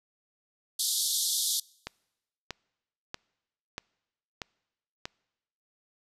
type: band-pass noise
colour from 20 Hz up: pink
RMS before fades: -29 dBFS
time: 0.79-1.6 s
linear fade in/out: 5 ms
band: 3400 to 13000 Hz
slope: 96 dB/octave
type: click train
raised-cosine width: 0.2 ms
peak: -17 dBFS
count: 6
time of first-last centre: 1.87-5.055 s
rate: 1.57 Hz
effects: noise-tail reverb RT60 1.0 s tail -26 dB re dry